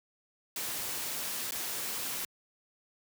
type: noise with dropouts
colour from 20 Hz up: white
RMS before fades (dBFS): -36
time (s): 0.56-2.25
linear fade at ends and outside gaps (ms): 2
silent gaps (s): 1.51-1.52
effects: high-pass 100 Hz 12 dB/octave